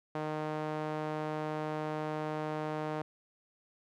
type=tone with band-pass filter; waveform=sawtooth; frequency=153.8 Hz; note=D#3; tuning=20 cents flat; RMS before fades=-36 dBFS; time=0.15-3.02 s; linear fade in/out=2 ms; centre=700 Hz; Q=0.93; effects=none